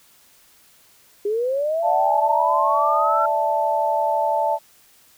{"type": "linear sweep", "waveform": "sine", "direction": "up", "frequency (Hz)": [400, 1367], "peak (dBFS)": -19, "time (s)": [1.25, 3.26], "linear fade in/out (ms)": 5}
{"type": "chord", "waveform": "sine", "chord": "D suspended second", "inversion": "none", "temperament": "equal", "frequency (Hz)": [587.3, 659.3, 880], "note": ["D5", "E5", "A5"], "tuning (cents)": [0, 0, 0], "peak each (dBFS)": [-24, -23, -20], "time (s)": [1.82, 4.59], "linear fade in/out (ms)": 50}
{"effects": ["white hiss -54 dBFS RMS until 5.17 s"]}